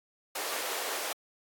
pink high-pass noise, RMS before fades -35 dBFS, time 0.35-1.13 s, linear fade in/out 5 ms, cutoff 420 Hz, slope 24 dB/octave, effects AAC 64 kbps

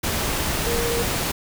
sine tone in noise, 469.6 Hz, A#4, 13 cents sharp, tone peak -24 dBFS, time 0.66-1.03 s, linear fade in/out 10 ms, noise pink, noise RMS -24 dBFS, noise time 0.03-1.32 s, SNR -3 dB, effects none

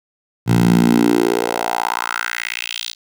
10% pulse tone with high-pass filter sweep, 58.27 Hz, A#1, in tune, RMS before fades -17 dBFS, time 0.46-2.95 s, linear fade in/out 50 ms, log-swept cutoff 120 to 4100 Hz, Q 3.3, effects none

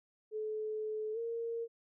sine tone with pitch glide, 431.3 to 462.3 Hz, A4 to A#4, -35 to -14 cents, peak -35 dBFS, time 0.31-1.68 s, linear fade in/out 50 ms, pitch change +121 cents, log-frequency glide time 1.13-1.18 s, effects none

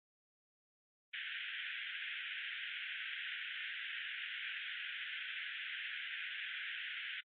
pink band-pass noise, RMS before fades -44 dBFS, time 1.13-7.21 s, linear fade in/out 10 ms, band 1500 to 3400 Hz, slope 96 dB/octave, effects AAC 32 kbps

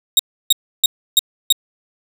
sawtooth tone bursts, 3761 Hz, A#7, 15 cents sharp, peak -5 dBFS, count 5, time 0.17-1.525 s, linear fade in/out 2 ms, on 23 ms, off 310 ms, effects none

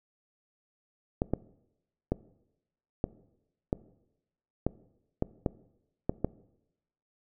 clicks, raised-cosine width 2 ms, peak -13 dBFS, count 10, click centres 1.219 / 1.336 / 2.12 / 3.041 / 3.729 / 4.666 / 5.224 / 5.462 / 6.095 / 6.246 s, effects noise-tail reverb RT60 0.9 s tail -20 dB re dry

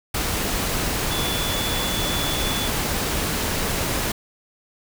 sine tone in noise, 3449 Hz, A7, 35 cents flat, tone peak -28 dBFS, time 1.11-2.68 s, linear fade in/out 5 ms, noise pink, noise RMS -24 dBFS, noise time 0.14-4.12 s, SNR -7 dB, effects none

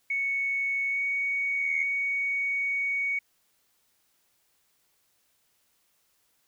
sine tone with pitch glide, 2217 to 2235 Hz, C#7 to C#7, 0 to +14 cents, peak -25 dBFS, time 0.1-3.19 s, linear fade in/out 5 ms, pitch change +14 cents, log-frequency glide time 0.9-1 s
sine tone with exponential growth, 2156 Hz, C#7, 49 cents flat, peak -25 dBFS, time 1.04-1.83 s, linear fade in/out 2 ms, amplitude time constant 170 ms
effects tanh soft clip ceiling -17 dBFS + white hiss -70 dBFS RMS until 6.47 s

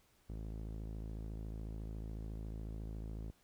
sawtooth tone with low-pass filter, 54 Hz, A1, 32 cents flat, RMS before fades -44 dBFS, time 0.29-3.31 s, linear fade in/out 10 ms, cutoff 400 Hz, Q 0.73, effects pink hiss -71 dBFS RMS until 3.43 s

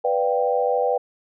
sine chord, G dominant seventh, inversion first, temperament equal, 493.9 / 587.3 / 698.5 / 784 Hz, B4 / D5 / F5 / G5, 0 / 0 / 0 / 0 cents, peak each -21 / -25 / -27 / -24 dBFS, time 0.04-0.98 s, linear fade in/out 10 ms, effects none

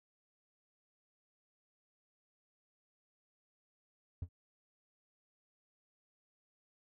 triangle tone with exponential decay, 87.31 Hz, F2, in tune, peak -32 dBFS, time 4.22-4.29 s, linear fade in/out 5 ms, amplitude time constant 15 ms, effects none

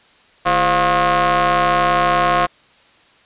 sawtooth ring-modulated tone, 185 Hz, F#3, in tune, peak -6 dBFS, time 0.45-2.47 s, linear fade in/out 20 ms, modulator 891 Hz, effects white hiss -51 dBFS RMS until 3.25 s + resampled to 8000 Hz

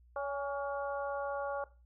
harmonic tone with a mistuned harmonic, 282 Hz, C#4, 30 cents sharp, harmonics 2 / 3 / 4 / 5, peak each -36 / -40 / -42 / -44 dBFS, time 0.16-1.64 s, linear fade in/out 2 ms, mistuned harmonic 3, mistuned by -35 cents, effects noise-tail reverb RT60 0.3 s tail -17 dB re dry + added 60 Hz sine -59 dBFS peak until 1.85 s

